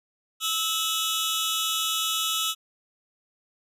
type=tone cluster; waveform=sawtooth; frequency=1305 / 2963 / 3383 / 3765 Hz; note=E6 / F#7 / G#7 / A#7; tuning=-18 / +2 / +31 / +16 cents; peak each=-27 dBFS; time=0.4-2.55 s; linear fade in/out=50 ms; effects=resampled to 32000 Hz